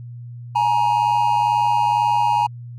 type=tone pair together; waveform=triangle; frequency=840.9 / 943 Hz; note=G#5 / A#5; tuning=+21 / +20 cents; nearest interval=major second; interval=199 cents; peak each=-16 dBFS; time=0.55-2.47 s; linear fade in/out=10 ms; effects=added 120 Hz sine -32 dBFS peak until 2.78 s

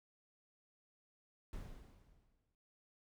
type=noise with exponential decay; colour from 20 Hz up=brown; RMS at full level=-45 dBFS; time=1.53-2.55 s; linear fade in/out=1 ms; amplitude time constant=220 ms; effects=none

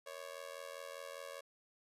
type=tone with amplitude modulation; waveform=sawtooth; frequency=554.4 Hz; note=C#5; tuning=in tune; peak=-38 dBFS; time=0.06-1.41 s; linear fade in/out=10 ms; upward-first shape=sine; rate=85 Hz; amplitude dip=95%; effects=resampled to 32000 Hz

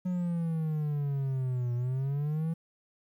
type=exponential two-way sweep; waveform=triangle; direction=down then up; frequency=183.4 to 120 to 166.4 Hz; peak=-26 dBFS; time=0.05-2.54 s; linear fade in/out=10 ms; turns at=1.74 s; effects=11-bit

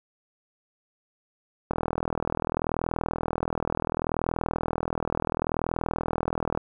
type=click train; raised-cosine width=1 ms; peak=-12 dBFS; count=199; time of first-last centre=1.71-6.575 s; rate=40.7 Hz; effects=9-bit

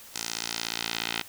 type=tone with band-pass filter sweep; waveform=10% pulse; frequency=56.9 Hz; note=A#1; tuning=41 cents flat; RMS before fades=-33 dBFS; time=0.14-1.22 s; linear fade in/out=10 ms; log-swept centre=6400 to 3200 Hz; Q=1.4; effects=white hiss -48 dBFS RMS until 1.28 s

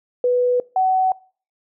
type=tone pair in turn; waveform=sine; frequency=493.9 / 751.8 Hz; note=B4 / F#5; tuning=0 / +27 cents; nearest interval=perfect fifth; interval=727 cents; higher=second; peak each=-14 dBFS; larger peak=neither; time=0.24-0.6 / 0.76-1.12 s; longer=neither; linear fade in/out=2 ms; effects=noise-tail reverb RT60 0.4 s tail -23 dB re dry

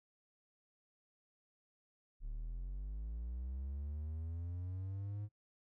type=linear sweep; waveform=triangle; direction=up; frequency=34.65 to 105.1 Hz; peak=-38 dBFS; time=2.2-5.29 s; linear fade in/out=50 ms; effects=noise-tail reverb RT60 0.1 s tail -21 dB re dry

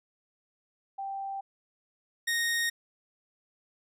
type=tone pair in turn; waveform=sine / sawtooth; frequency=784 / 1860.7 Hz; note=G5 / A#6; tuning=0 / -4 cents; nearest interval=octave + minor third; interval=1496 cents; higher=second; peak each=-33 / -23 dBFS; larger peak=second; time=0.98-1.41 / 2.27-2.7 s; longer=neither; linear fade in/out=10 ms; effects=resampled to 32000 Hz

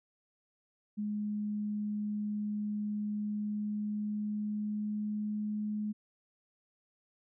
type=tone with pitch glide; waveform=sine; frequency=209.1 to 211 Hz; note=G#3 to G#3; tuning=+12 to +28 cents; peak=-32 dBFS; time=0.97-5.93 s; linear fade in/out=20 ms; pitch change=+16 cents; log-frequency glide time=3.13-5.67 s; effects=none

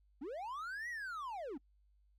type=linear two-way sweep; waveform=triangle; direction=up then down; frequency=239.2 to 1972 to 239.2 Hz; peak=-39 dBFS; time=0.21-1.58 s; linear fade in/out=10 ms; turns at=0.89 s; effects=noise-tail reverb RT60 0.1 s tail -25 dB re dry + added 50 Hz sine -67 dBFS peak until 2.18 s

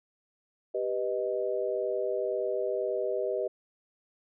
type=chord; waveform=sine; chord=G augmented; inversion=none; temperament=equal; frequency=392 / 493.9 / 622.3 Hz; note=G4 / B4 / D#5; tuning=0 / 0 / 0 cents; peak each=-32 dBFS; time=0.74-3.48 s; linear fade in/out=10 ms; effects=none

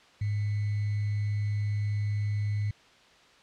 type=tone with sample-and-hold; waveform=sine; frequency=103.83 Hz; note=G#2; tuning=in tune; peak=-26 dBFS; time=0.21-2.71 s; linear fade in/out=5 ms; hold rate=2100 Hz; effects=white hiss -57 dBFS RMS until 3.42 s + low-pass 4000 Hz 12 dB/octave

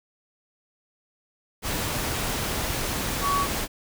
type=tone in noise; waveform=sine; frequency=1128 Hz; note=C#6; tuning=30 cents sharp; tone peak=-22 dBFS; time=3.21-3.47 s; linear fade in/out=50 ms; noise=pink; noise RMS=-28 dBFS; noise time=1.62-3.68 s; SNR=+3 dB; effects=none

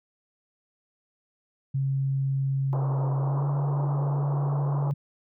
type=tone with pitch glide; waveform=sine; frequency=135.9 to 141.92 Hz; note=C#3 to C#3; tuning=-34 to +41 cents; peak=-23 dBFS; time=1.74-4.94 s; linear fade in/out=10 ms; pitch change=+75 cents; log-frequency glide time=3.2-3.46 s
type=band-pass noise; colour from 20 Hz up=white; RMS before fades=-37 dBFS; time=2.73-4.91 s; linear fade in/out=0 ms; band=280 to 1100 Hz; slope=48 dB/octave
effects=none

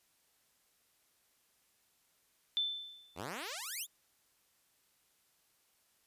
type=tone with exponential decay; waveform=sine; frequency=3531 Hz; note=A7; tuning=5 cents sharp; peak=-28 dBFS; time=2.57-3.22 s; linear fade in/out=0 ms; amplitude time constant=140 ms
type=exponential sweep; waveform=5% pulse; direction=up; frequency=73.42 to 3809 Hz; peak=-29 dBFS; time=3.15-3.87 s; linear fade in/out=50 ms
effects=white hiss -73 dBFS RMS until 6.06 s + resampled to 32000 Hz

